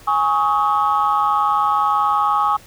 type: chord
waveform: sine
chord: Ab suspended fourth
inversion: none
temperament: equal with one note detuned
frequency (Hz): 830.6 / 1108.7 / 1269.2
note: Ab5 / Db6 / Eb6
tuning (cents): 0 / 0 / +34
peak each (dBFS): -18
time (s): 0.07-2.57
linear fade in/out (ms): 10
effects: tanh soft clip ceiling -7 dBFS + pink hiss -45 dBFS RMS until 2.66 s